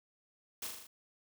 white noise with echo, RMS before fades -40 dBFS, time 0.62-0.67 s, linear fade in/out 5 ms, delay 40 ms, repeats 5, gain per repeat -3 dB, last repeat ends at 0.87 s, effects none

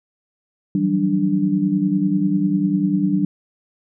sine tone cluster, 162.5 / 183 / 193 / 294 Hz, E3 / F#3 / G3 / D4, -24 / -19 / -27 / +2 cents, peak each -26 / -23 / -19 / -20 dBFS, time 0.75-3.25 s, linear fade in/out 2 ms, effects none

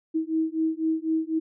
sine beating tone pair, 318.2 / 322.2 Hz, D#4 / E4, +39 / -39 cents, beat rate 4 Hz, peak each -26 dBFS, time 0.14-1.4 s, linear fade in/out 20 ms, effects none

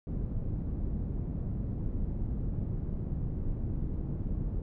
pink low-pass noise, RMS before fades -33 dBFS, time 0.07-4.62 s, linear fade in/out 2 ms, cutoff 210 Hz, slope 12 dB/octave, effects none

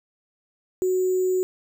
sine tone with sample-and-hold, 370 Hz, F#4, in tune, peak -19 dBFS, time 0.82-1.43 s, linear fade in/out 0 ms, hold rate 7350 Hz, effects none

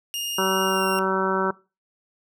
sawtooth tone with pitch glide, 2835 to 2778 Hz, F7 to F7, +25 to -10 cents, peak -24 dBFS, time 0.14-0.99 s, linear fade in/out 0 ms, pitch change -35 cents, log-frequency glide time 0.63-0.85 s
harmonic tone, 190.5 Hz, G3, 49 cents flat, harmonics 1 / 2 / 3 / 4 / 5 / 6 / 7 / 8, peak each -29 / -25 / -30 / -36 / -26 / -32 / -27 / -31 dBFS, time 0.38-1.51 s, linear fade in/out 5 ms
effects noise-tail reverb RT60 0.3 s tail -21 dB re dry

